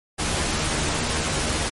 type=noise with comb filter; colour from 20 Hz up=pink; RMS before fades=-24 dBFS; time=0.18-1.7 s; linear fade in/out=20 ms; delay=13 ms; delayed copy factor=+0.6; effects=MP3 48 kbps